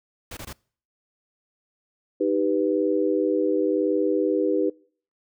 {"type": "noise bursts", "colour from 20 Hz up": "pink", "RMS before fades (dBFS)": -37, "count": 3, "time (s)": [0.31, 0.53], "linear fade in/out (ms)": 5, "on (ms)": 60, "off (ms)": 20}
{"type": "chord", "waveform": "sine", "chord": "Eb augmented", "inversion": "none", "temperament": "equal", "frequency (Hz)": [311.1, 392, 493.9], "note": ["Eb4", "G4", "B4"], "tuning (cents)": [0, 0, 0], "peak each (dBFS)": -24, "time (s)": [2.2, 4.7], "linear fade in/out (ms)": 10}
{"effects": ["noise-tail reverb RT60 0.5 s tail -25 dB re dry"]}